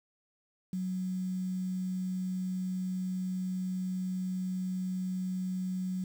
sine tone with quantisation, 185 Hz, F#3, in tune, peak -31 dBFS, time 0.73-6.04 s, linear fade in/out 2 ms, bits 9, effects none

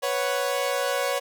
sawtooth chord, B suspended second, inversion none, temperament equal, 493.9 / 554.4 / 740 Hz, B4 / C#5 / F#5, 0 / 0 / 0 cents, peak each -25 / -22 / -28 dBFS, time 0.02-1.2 s, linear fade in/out 20 ms, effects none

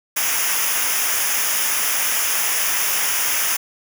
white noise with comb filter, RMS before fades -20 dBFS, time 0.16-3.57 s, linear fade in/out 10 ms, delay 0.24 ms, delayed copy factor -0.8, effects none

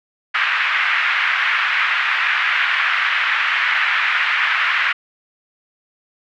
pink band-pass noise, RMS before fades -18 dBFS, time 0.34-4.93 s, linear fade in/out 10 ms, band 1400 to 2500 Hz, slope 24 dB/octave, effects none

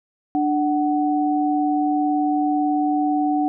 sine tone pair together, 296.4 / 747 Hz, D4 / F#5, +16 / +16 cents, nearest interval octave + major third, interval 1600 cents, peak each -19 / -21 dBFS, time 0.35-3.48 s, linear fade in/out 0 ms, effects none

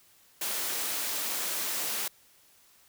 white high-pass noise, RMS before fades -32 dBFS, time 0.41-2.08 s, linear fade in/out 5 ms, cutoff 240 Hz, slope 12 dB/octave, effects white hiss -61 dBFS RMS until 2.88 s

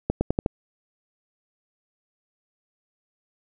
accelerating click train, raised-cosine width 2 ms, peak -8 dBFS, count 5, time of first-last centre 0.1-0.461 s, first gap 110 ms, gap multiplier 0.87, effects none

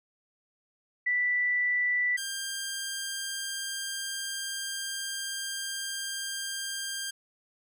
sine / 10% pulse tone pair in turn, 1972 / 1594.7 Hz, B6 / G6, -3 / +29 cents, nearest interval major third, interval 368 cents, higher first, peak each -24 dBFS, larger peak neither, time 1.06-2.17 / 2.17-7.11 s, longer second, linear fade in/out 10 ms, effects none

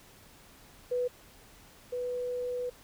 sine tone pair in turn, 493.9 / 493.9 Hz, B4 / B4, 0 / 0 cents, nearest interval unison, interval 0 cents, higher neither, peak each -27 / -31 dBFS, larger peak first, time 0.91-1.08 / 1.92-2.7 s, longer second, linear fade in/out 10 ms, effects pink hiss -56 dBFS RMS until 2.83 s

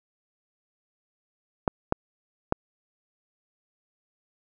clicks, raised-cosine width 1 ms, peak -7 dBFS, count 3, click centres 1.678 / 1.924 / 2.524 s, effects none

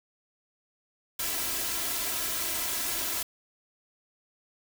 white noise with comb filter, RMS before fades -31 dBFS, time 1.19-3.23 s, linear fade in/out 5 ms, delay 3 ms, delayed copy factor +0.65, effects none

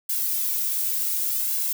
violet noise with flanger, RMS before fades -25 dBFS, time 0.09-1.73 s, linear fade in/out 5 ms, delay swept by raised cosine 1.6 to 2.9 ms, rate 0.68 Hz, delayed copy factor -1, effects none

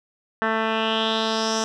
10% pulse tone with low-pass filter sweep, 221.8 Hz, A3, 14 cents sharp, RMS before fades -23 dBFS, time 0.42-1.64 s, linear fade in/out 0 ms, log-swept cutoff 1800 to 6300 Hz, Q 4, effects none

